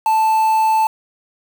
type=tone with quantisation; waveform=triangle; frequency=880 Hz; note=A5; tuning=in tune; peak=-10 dBFS; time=0.06-0.87 s; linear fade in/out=2 ms; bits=5; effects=none